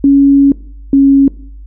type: tone pair in turn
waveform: sine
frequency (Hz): 278.5 / 275.3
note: C#4 / C#4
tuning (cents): +8 / -12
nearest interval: unison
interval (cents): 20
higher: first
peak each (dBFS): -3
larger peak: neither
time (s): 0.04-0.52 / 0.93-1.28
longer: first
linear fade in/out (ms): 2
effects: noise-tail reverb RT60 0.6 s tail -21 dB re dry + added 50 Hz sine -28 dBFS peak until 1.66 s